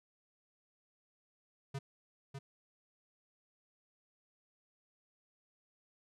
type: tone with echo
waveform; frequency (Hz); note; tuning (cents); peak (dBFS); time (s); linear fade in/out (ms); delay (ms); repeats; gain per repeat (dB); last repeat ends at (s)
square; 137.7; C#3; -11; -38; 1.74-1.79; 10; 600; 1; -5; 2.39
effects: low-pass 9000 Hz 12 dB/octave